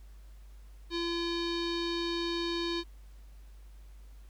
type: tone with low-pass filter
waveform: square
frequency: 340.7 Hz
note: F4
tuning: 43 cents flat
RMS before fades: -33 dBFS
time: 0.9-2.84 s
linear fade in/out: 50 ms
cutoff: 4100 Hz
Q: 8.2
effects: added 50 Hz sine -48 dBFS peak until 4.29 s + pink hiss -66 dBFS RMS until 4.29 s